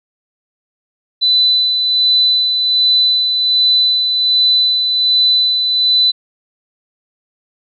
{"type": "tone with tremolo", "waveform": "sine", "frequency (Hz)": 4000, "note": "B7", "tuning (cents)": 21, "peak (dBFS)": -8, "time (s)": [1.21, 6.12], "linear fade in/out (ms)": 20, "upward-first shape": "sine", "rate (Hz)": 1.3, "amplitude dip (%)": 40, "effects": []}